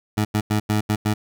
20% pulse tone bursts at uneven times, 106.1 Hz, G#2, 38 cents sharp, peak -13 dBFS, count 6, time 0.17-0.25 / 0.34-0.41 / 0.5-0.6 / 0.69-0.81 / 0.89-0.96 / 1.05-1.14 s, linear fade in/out 10 ms, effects none

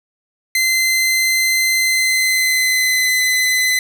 sawtooth tone with pitch glide, 2066 to 2023 Hz, C7 to B6, -22 to +41 cents, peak -10 dBFS, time 0.55-3.79 s, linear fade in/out 2 ms, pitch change -37 cents, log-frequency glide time 1.76-3.21 s, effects none

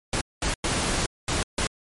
pink noise bursts at uneven times, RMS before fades -25 dBFS, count 5, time 0.13-0.21 / 0.42-0.54 / 0.64-1.06 / 1.28-1.43 / 1.58-1.67 s, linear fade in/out 2 ms, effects MP3 48 kbps

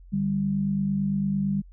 sine tone pair together, 148.1 / 197.01 Hz, D3 / G3, +15 / +9 cents, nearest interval perfect fourth, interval 494 cents, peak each -30 / -23 dBFS, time 0.12-1.62 s, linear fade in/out 20 ms, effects added 44 Hz sine -45 dBFS peak until 1.72 s

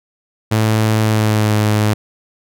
sawtooth tone with pitch glide, 109.4 to 106.29 Hz, A2 to G#2, -9 to +41 cents, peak -8 dBFS, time 0.51-1.94 s, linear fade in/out 10 ms, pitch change -50 cents, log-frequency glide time 1.01-1.56 s, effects none

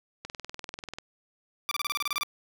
click train, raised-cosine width 0.2 ms, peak -20 dBFS, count 16, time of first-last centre 0.25-0.985 s, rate 20.4 Hz
15% pulse tone bursts, 1174.7 Hz, D6, in tune, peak -21 dBFS, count 11, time 1.69-2.233 s, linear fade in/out 0 ms, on 23 ms, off 29 ms
effects none

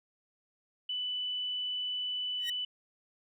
sine tone, 2986 Hz, F#7, 15 cents sharp, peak -32 dBFS, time 0.89-2.65 s, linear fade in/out 5 ms
sawtooth tone with exponential growth, 1900 Hz, A#6, 33 cents sharp, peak -30 dBFS, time 2.38-2.5 s, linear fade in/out 5 ms, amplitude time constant 24 ms
effects none

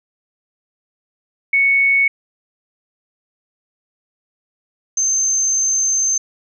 sine tone pair in turn, 2217 / 6271 Hz, C#7 / G8, 0 / 0 cents, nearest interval octave + tritone, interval 1800 cents, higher second, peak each -11 / -14 dBFS, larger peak first, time 1.53-2.08 / 4.97-6.18 s, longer second, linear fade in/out 5 ms, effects none

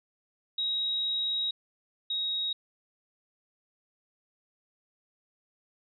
sine tone pair in turn, 3809 / 3785 Hz, A#7 / A#7, +37 / +26 cents, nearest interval unison, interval 11 cents, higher first, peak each -27 / -28 dBFS, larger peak first, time 0.58-1.51 / 2.1-2.53 s, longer first, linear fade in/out 5 ms, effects none

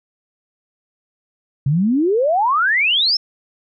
sine exponential sweep, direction up, 130.81 to 5420 Hz, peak -13 dBFS, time 1.66-3.17 s, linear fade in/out 5 ms, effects none

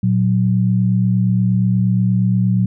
sine tone pair together, 116.54 / 185 Hz, A#2 / F#3, 0 / 0 cents, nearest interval minor sixth, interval 800 cents, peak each -15 dBFS, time 0.03-2.66 s, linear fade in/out 5 ms, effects none

